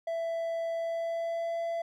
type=tone with pitch glide; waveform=triangle; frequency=664 to 672.1 Hz; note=E5 to E5; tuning=+12 to +33 cents; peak=-28 dBFS; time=0.07-1.82 s; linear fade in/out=5 ms; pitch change=+21 cents; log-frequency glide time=0.73-1.61 s; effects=none